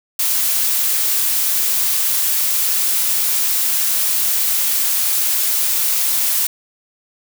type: noise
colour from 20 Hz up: blue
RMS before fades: -17 dBFS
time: 0.19-6.47 s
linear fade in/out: 5 ms
effects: none